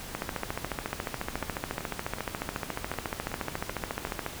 two click trains, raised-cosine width 0.5 ms, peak -15 / -21 dBFS, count 59 / 8, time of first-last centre 0.15-4.263 / 1.43-4.072 s, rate 14.1 / 2.65 Hz, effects pink hiss -41 dBFS RMS until 4.4 s

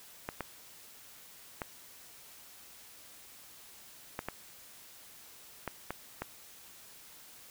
clicks, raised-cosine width 0.5 ms, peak -20 dBFS, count 8, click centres 0.289 / 0.407 / 1.618 / 4.191 / 4.286 / 5.677 / 5.906 / 6.22 s, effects white hiss -54 dBFS RMS until 7.5 s

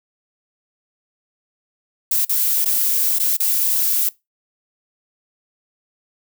violet noise with dropouts, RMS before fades -18 dBFS, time 2.11-4.09 s, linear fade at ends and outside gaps 5 ms, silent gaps 2.25-2.293 / 2.647-2.657 / 3.187-3.197 / 3.368-3.401 s, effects noise-tail reverb RT60 0.2 s tail -21 dB re dry

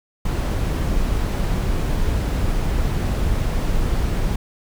brown noise, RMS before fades -20 dBFS, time 0.25-4.36 s, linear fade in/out 5 ms, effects none

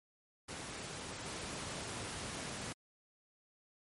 pink noise with level steps, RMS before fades -44 / -42 dBFS, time 0.48-2.73 s, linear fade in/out 10 ms, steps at 1.26 s, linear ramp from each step 2 ms, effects high-pass 80 Hz 12 dB/octave + MP3 48 kbps

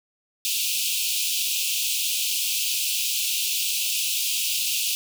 pink high-pass noise, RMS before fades -25 dBFS, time 0.45-4.95 s, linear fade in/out 0 ms, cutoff 2500 Hz, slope 96 dB/octave, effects none

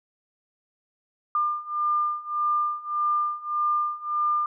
sine beating tone pair, 1199 / 1200.7 Hz, D6 / D6, +36 / +38 cents, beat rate 1.7 Hz, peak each -27 / -25 dBFS, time 1.35-4.46 s, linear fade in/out 2 ms, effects none

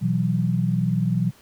sine chord, B suspended fourth, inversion none, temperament just, 123.47 / 164.63 / 185.21 Hz, B2 / E3 / F#3, 0 / -2 / +2 cents, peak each -23 dBFS, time 0.01-1.31 s, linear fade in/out 20 ms, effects pink hiss -53 dBFS RMS until 1.41 s + high-pass 80 Hz 12 dB/octave

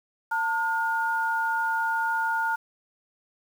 sine tone pair together, 901 / 1430.2 Hz, A5 / F6, +41 / +41 cents, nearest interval minor sixth, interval 800 cents, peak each -26 dBFS, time 0.31-2.56 s, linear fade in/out 10 ms, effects 8-bit

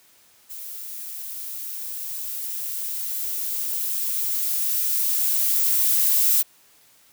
violet noise with level ramp, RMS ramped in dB -36 to -18 dBFS, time 0.49-6.43 s, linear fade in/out 20 ms, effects white hiss -56 dBFS RMS until 7.12 s + high-pass 60 Hz 12 dB/octave

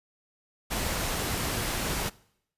pink noise, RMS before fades -30 dBFS, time 0.7-2.1 s, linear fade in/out 20 ms, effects noise-tail reverb RT60 0.7 s tail -22 dB re dry + resampled to 32000 Hz

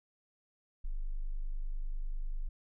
sine tone, 25.08 Hz, G0, 41 cents sharp, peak -32 dBFS, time 0.84-2.49 s, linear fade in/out 10 ms, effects none

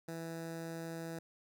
15% pulse tone with notch filter, 164.81 Hz, E3, in tune, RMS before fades -43 dBFS, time 0.08-1.19 s, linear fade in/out 5 ms, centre 3000 Hz, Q 1.6, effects none

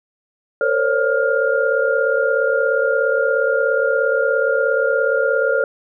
sine tone cluster, 455.8 / 525 / 562 / 1409 Hz, A#4 / C5 / C#5 / F6, -39 / +6 / +24 / +15 cents, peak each -20 dBFS, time 0.61-5.64 s, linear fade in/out 2 ms, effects none

